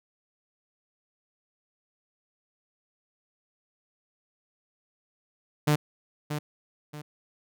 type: tone with echo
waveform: sawtooth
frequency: 149.3 Hz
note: D3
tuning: 29 cents sharp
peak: -16 dBFS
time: 5.67-5.76 s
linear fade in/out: 10 ms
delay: 630 ms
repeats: 2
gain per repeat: -9 dB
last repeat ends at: 7.02 s
effects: none